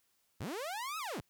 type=linear two-way sweep; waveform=sawtooth; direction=up then down; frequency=63 to 1318.5 to 63 Hz; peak=-34 dBFS; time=0.4-1.21 s; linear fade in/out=10 ms; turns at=0.98 s; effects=white hiss -75 dBFS RMS until 1.29 s